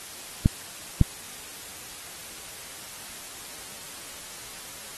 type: clicks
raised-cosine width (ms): 5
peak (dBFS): -4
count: 2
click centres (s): 0.459 / 1.013
effects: white hiss -41 dBFS RMS until 4.97 s + AAC 32 kbps